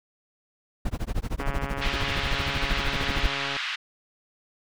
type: noise with tremolo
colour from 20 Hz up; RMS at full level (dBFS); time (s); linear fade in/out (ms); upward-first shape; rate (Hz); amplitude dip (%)
brown; -25; 0.85-3.27; 5; sine; 13; 100
type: click train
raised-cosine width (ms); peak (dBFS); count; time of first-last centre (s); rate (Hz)
0.5; -18; 302; 1.4-3.565; 139
type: band-pass noise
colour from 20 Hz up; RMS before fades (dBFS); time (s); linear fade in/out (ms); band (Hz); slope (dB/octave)
white; -31; 1.81-3.76; 10; 1200 to 3600; 24
effects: none